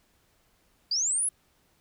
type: linear sweep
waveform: sine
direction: up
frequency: 4567 to 10800 Hz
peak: -24 dBFS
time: 0.91-1.29 s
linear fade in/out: 5 ms
effects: pink hiss -67 dBFS RMS until 1.8 s